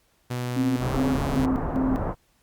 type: tone with pitch glide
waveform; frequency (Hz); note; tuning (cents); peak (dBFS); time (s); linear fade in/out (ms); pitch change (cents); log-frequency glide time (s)
sawtooth; 123.47 to 140.2; B2 to C#3; 0 to +20; -23; 0.3-1.46; 10; +220; 0.8-1.05
type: tone with tremolo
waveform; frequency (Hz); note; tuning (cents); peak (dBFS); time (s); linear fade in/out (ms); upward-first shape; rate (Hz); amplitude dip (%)
sine; 261.6; C4; 0; -21; 0.56-1.99; 10; square; 2.5; 80
type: low-pass noise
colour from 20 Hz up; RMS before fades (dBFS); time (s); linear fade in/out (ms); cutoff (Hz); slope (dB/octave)
pink; -28; 0.79-2.15; 50; 1200; 24
effects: pink hiss -65 dBFS RMS until 2.42 s + Opus 48 kbps